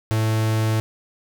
45% pulse tone, 110 Hz, A2, in tune, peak -18 dBFS, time 0.11-0.8 s, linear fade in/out 0 ms, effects none

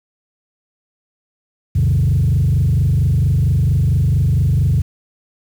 sine tone with frequency modulation, 111.3 Hz, A2, 20 cents sharp, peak -10 dBFS, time 1.75-4.82 s, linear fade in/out 10 ms, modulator 24.4 Hz, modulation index 1.7, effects tanh soft clip ceiling -8 dBFS + 7-bit

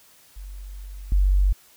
sine tone with level steps, 47.56 Hz, F#1, 48 cents sharp, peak -34 / -15 dBFS, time 0.36-1.53 s, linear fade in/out 10 ms, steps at 1.12 s, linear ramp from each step 2 ms, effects white hiss -54 dBFS RMS until 1.76 s

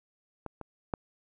clicks, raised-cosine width 1 ms, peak -23 / -26 / -16 dBFS, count 3, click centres 0.463 / 0.613 / 0.938 s, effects none

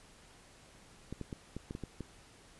clicks, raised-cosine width 3 ms, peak -27 dBFS, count 8, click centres 1.126 / 1.213 / 1.328 / 1.566 / 1.709 / 1.751 / 1.837 / 2.007 s, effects pink hiss -59 dBFS RMS until 2.59 s + resampled to 24000 Hz

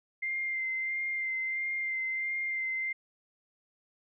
sine tone with vibrato, 2093 Hz, C7, in tune, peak -30 dBFS, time 0.22-2.93 s, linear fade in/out 10 ms, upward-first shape sine, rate 1.5 Hz, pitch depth 19 cents each way, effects none

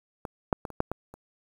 clicks, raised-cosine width 1 ms, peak -20 / -8 / -19 / -28 / -9 / -16 / -30 dBFS, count 7, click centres 0.252 / 0.528 / 0.652 / 0.703 / 0.804 / 0.916 / 1.14 s, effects 8-bit

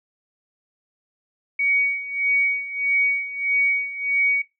sine tone with tremolo, 2248 Hz, C#7, 24 cents sharp, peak -16 dBFS, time 1.59-4.42 s, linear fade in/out 5 ms, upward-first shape sine, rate 1.6 Hz, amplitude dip 80%, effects noise-tail reverb RT60 0.2 s tail -17 dB re dry

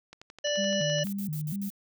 click train, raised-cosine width 0.2 ms, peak -28 dBFS, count 12, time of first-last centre 0.13-1.07 s, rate 11.7 Hz
harmonic tone, 587.3 Hz, D5, in tune, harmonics 1 / 3 / 5 / 7 / 9 / 10, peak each -28 / -36 / -32 / -42 / -41 / -37 dBFS, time 0.44-1.04 s, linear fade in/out 10 ms
sine tone with vibrato, 174.61 Hz, F3, in tune, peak -30 dBFS, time 0.57-1.7 s, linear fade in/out 20 ms, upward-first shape square, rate 2.1 Hz, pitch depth 230 cents each way
violet noise bursts, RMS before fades -42 dBFS, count 5, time 1.04-1.702 s, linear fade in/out 0 ms, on 86 ms, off 58 ms
effects none

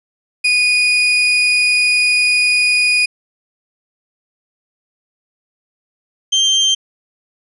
35% pulse tone pair in turn, 2467 / 3153 Hz, D#7 / G7, -15 / +9 cents, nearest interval major third, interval 424 cents, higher second, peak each -9 dBFS, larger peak neither, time 0.44-3.06 / 6.32-6.75 s, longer first, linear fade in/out 10 ms, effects resampled to 24000 Hz + 8-bit

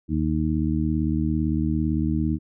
harmonic tone, 77.78 Hz, D#2, in tune, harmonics 1 / 2 / 3 / 4, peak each -26 / -26 / -26 / -26 dBFS, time 0.08-2.39 s, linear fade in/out 50 ms, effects none

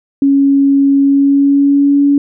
sine tone with pitch glide, 277.2 to 283.5 Hz, C#4 to C#4, 0 to +39 cents, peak -6 dBFS, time 0.22-2.18 s, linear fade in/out 2 ms, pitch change +39 cents, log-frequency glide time 1-2.04 s, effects none

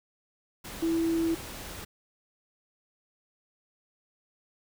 sine tone in noise, 329.6 Hz, E4, in tune, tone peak -24 dBFS, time 0.82-1.35 s, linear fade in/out 10 ms, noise pink, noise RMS -41 dBFS, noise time 0.64-1.85 s, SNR +14 dB, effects none

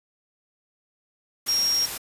sine tone in noise, 5588 Hz, F8, in tune, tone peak -20 dBFS, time 1.48-1.86 s, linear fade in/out 10 ms, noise white, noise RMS -32 dBFS, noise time 1.46-1.98 s, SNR +9 dB, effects resampled to 32000 Hz

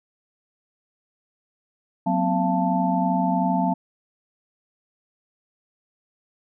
sine tone cluster, 184.2 / 234.2 / 257 / 686 / 882 Hz, F#3 / A#3 / C4 / F5 / A5, -7 / +8 / -31 / -31 / +4 cents, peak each -23 / -32 / -25 / -26 / -25 dBFS, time 2.06-3.74 s, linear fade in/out 10 ms, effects none

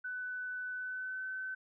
sine tone with pitch glide, 1498 to 1524.2 Hz, F#6 to G6, +21 to -49 cents, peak -37 dBFS, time 0.04-1.55 s, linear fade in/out 10 ms, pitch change +30 cents, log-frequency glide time 0.72-1.26 s, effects none

